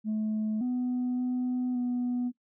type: tone with pitch steps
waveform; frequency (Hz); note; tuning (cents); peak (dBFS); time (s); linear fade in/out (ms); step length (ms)
sine; 215.9 / 249 / 250.5 / 246; A3 / B3 / B3 / B3; -33 / +14 / +25 / -7; -25; 0.04-2.32; 50; 570
effects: noise-tail reverb RT60 0.1 s tail -17 dB re dry + tanh soft clip ceiling -25 dBFS